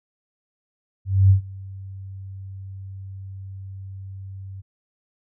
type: tone with ADSR envelope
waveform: sine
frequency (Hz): 96.4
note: G2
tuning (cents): -28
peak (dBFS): -9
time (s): 1.05-4.62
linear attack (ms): 250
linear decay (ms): 110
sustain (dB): -24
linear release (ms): 22
effects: none